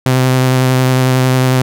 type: tone with vibrato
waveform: sawtooth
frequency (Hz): 129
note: C3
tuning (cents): -24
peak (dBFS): -5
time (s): 0.06-1.62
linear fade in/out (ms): 2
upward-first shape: sine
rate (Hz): 11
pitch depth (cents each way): 15
effects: none